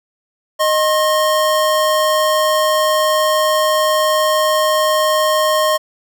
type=tone pair together; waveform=square; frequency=619 / 1072 Hz; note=D#5 / C6; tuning=-9 / +42 cents; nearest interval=minor seventh; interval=951 cents; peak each=-15 / -17 dBFS; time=0.59-5.78 s; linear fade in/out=20 ms; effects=none